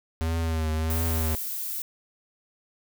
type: tone with vibrato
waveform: square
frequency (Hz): 80.5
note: E2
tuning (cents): -41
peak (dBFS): -25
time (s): 0.21-1.35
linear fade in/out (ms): 0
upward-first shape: triangle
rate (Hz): 1.5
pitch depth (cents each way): 54
type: noise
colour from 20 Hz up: violet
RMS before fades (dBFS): -32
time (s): 0.9-1.82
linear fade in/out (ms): 2
effects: none